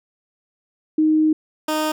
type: tone pair in turn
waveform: sine / 15% pulse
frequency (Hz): 311.1 / 309.1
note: D#4 / D#4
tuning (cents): 0 / -11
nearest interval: unison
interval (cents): 11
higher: first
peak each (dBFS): -13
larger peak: neither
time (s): 0.98-1.33 / 1.68-1.92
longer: first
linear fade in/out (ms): 5
effects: none